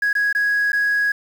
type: tone with dropouts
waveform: sine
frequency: 1661.2 Hz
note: G#6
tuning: in tune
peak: -14 dBFS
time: 0.02-1.12 s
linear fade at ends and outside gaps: 5 ms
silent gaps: 0.13-0.151 / 0.328-0.349 / 0.72-0.73 s
effects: tanh soft clip ceiling -14 dBFS + 7-bit